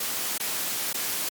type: noise with dropouts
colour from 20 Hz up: white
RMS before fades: -29 dBFS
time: 0-1.29 s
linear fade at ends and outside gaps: 5 ms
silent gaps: 0.38-0.399 / 0.93-0.942 s
effects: high-pass 150 Hz 12 dB/octave + MP3 96 kbps